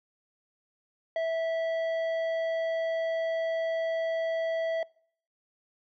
sine tone with tanh clipping, 655 Hz, E5, 11 cents flat, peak -28 dBFS, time 1.16-4.83 s, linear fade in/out 2 ms, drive 9 dB, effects noise-tail reverb RT60 0.6 s tail -24 dB re dry

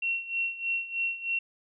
sine tone with tremolo, 2727 Hz, F7, 42 cents flat, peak -25 dBFS, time 0.02-1.39 s, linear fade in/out 5 ms, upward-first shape sine, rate 3.2 Hz, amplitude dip 80%, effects none

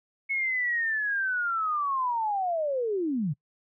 sine linear sweep, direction down, 2201 to 130.6 Hz, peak -25 dBFS, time 0.29-3.34 s, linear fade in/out 20 ms, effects noise-tail reverb RT60 0.1 s tail -25 dB re dry

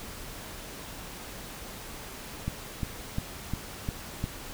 click train, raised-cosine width 5 ms, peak -17 dBFS, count 6, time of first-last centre 2.48-4.241 s, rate 2.84 Hz, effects pink hiss -42 dBFS RMS until 4.53 s

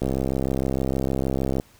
click train, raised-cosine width 2 ms, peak -11 dBFS, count 106, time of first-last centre 0.02-1.599 s, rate 66.5 Hz, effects pink hiss -55 dBFS RMS until 1.79 s

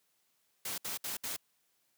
white noise bursts, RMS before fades -38 dBFS, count 4, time 0.65-1.365 s, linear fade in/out 5 ms, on 130 ms, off 65 ms, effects white hiss -75 dBFS RMS until 1.97 s + high-pass 100 Hz 12 dB/octave

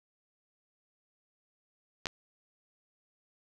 clicks, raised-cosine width 0.2 ms, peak -16 dBFS, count 2, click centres 2.057 / 2.069 s, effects none

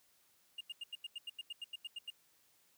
triangle tone bursts, 2831 Hz, F7, 23 cents sharp, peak -39 dBFS, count 14, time 0.58-2.103 s, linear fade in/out 5 ms, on 28 ms, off 87 ms, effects white hiss -71 dBFS RMS until 2.77 s + high-pass 60 Hz 12 dB/octave

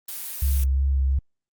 blue noise, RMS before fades -33 dBFS, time 0.08-0.64 s, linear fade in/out 5 ms
sine tone with vibrato, 67.6 Hz, C#2, 43 cents flat, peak -18 dBFS, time 0.42-1.19 s, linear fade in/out 5 ms, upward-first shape sine, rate 2.8 Hz, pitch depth 22 cents each way
effects Opus 32 kbps

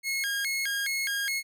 sawtooth tone with vibrato, 1879 Hz, A#6, 13 cents sharp, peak -24 dBFS, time 0.03-1.43 s, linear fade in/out 50 ms, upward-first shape square, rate 2.4 Hz, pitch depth 250 cents each way, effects none

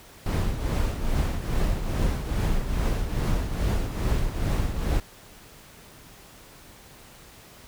brown noise with tremolo, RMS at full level -22 dBFS, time 0.26-5 s, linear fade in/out 2 ms, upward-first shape triangle, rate 2.4 Hz, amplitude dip 65%, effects pink hiss -49 dBFS RMS until 7.67 s

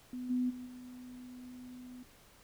sine tone with level steps, 250 Hz, B3, 21 cents sharp, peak -38 / -29 / -42 / -46 dBFS, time 0.13-2.03 s, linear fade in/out 2 ms, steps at 0.29 / 0.49 / 0.65 s, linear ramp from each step 20 ms, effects pink hiss -61 dBFS RMS until 2.43 s

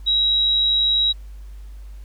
sine tone, 3853 Hz, B7, 44 cents flat, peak -15 dBFS, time 0.06-1.13 s, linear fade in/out 20 ms, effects added 50 Hz sine -34 dBFS peak until 2.04 s + pink hiss -57 dBFS RMS until 2.04 s

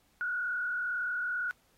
sine tone with frequency modulation, 1454 Hz, F#6, 31 cents flat, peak -30 dBFS, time 0.21-1.51 s, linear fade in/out 0 ms, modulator 38 Hz, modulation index 1.1, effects pink hiss -69 dBFS RMS until 1.77 s + AAC 48 kbps

